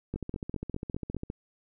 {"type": "two click trains", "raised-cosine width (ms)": 3, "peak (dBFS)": [-22, -20], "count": [18, 6], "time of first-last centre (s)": [[0.16, 1.301], [0.14, 1.146]], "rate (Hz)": [14.9, 4.97], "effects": []}